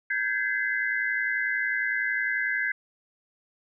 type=tone cluster; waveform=sine; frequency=1566 / 1677 / 2045 Hz; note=G6 / G#6 / C7; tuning=-2 / +16 / -40 cents; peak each=-29 dBFS; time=0.1-2.72 s; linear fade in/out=5 ms; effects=none